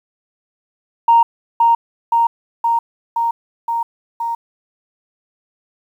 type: tone with echo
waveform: sine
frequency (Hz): 929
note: A#5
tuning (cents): -6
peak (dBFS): -6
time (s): 1.08-1.23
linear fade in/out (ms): 5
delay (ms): 520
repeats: 6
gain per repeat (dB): -2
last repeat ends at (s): 4.35
effects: tanh soft clip ceiling -2 dBFS + 8-bit